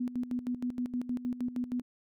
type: tone with tremolo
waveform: sine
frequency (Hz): 246.9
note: B3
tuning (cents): 0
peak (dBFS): -29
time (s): 0-1.82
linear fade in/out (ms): 10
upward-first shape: square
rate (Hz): 6.4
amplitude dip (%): 75
effects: none